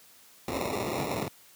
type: noise with sample-and-hold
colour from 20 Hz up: blue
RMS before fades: -31 dBFS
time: 0.48-1.28 s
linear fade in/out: 2 ms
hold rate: 1575 Hz
effects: white hiss -56 dBFS RMS until 1.55 s + high-pass 100 Hz 12 dB/octave